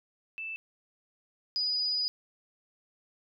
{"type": "tone pair in turn", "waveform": "sine", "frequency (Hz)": [2643, 4942], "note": ["E7", "D#8"], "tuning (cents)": [4, -13], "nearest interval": "major seventh", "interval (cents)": 1083, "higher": "second", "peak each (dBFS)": [-35, -27], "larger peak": "second", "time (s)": [[0.38, 0.56], [1.56, 2.08]], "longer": "second", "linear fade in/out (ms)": 0, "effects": []}